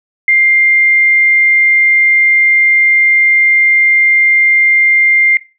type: tone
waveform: sine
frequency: 2100 Hz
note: C7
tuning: 6 cents sharp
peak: -6 dBFS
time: 0.28-5.37 s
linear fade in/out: 2 ms
effects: noise-tail reverb RT60 0.3 s tail -18 dB re dry